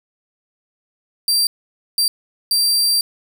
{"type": "tone bursts at uneven times", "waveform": "sawtooth", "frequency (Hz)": 4706, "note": "D8", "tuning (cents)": 3, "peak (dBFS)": -11, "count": 3, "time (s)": [[1.28, 1.47], [1.98, 2.08], [2.51, 3.01]], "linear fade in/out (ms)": 2, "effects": []}